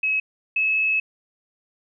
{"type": "tone pair in turn", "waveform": "sine", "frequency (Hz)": [2566, 2588], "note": ["E7", "E7"], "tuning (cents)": [-47, -32], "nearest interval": "unison", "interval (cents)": 15, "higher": "second", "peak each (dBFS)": [-19, -18], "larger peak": "second", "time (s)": [[0.03, 0.2], [0.56, 1]], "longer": "second", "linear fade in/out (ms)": 5, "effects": []}